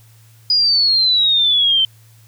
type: exponential sweep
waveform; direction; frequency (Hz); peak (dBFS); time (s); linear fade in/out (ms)
sine; down; 4948 to 3083; -11; 0.5-1.85; 2
effects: added 112 Hz sine -45 dBFS peak until 2.27 s + white hiss -53 dBFS RMS until 2.27 s